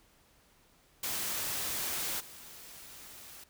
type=noise with level steps; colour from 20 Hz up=white; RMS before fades=-35 / -50 dBFS; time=1.03-3.44 s; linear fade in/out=5 ms; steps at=2.19 s; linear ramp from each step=20 ms; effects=pink hiss -65 dBFS RMS until 3.49 s